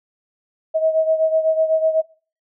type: beating tone pair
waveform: sine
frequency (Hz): 636 / 644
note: D#5 / E5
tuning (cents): +38 / -41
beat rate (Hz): 8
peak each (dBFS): -16 / -21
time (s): 0.74-2.02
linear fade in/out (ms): 20
effects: noise-tail reverb RT60 0.4 s tail -22 dB re dry